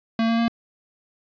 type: tone with pitch steps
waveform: square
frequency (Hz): 226.6 / 229.4 / 232.2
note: A#3 / A#3 / A#3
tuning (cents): -49 / -28 / -7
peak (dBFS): -19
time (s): 0.19-0.481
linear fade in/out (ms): 2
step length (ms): 97
effects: resampled to 11025 Hz + 8-bit